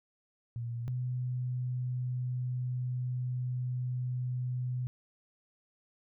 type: tone pair in turn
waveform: sine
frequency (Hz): 118 / 125.34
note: A#2 / B2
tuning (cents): +22 / +26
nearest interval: minor second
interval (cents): 104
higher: second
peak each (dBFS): -34 / -31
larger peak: second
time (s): 0.56-0.88 / 0.88-4.87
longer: second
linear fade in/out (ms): 0
effects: none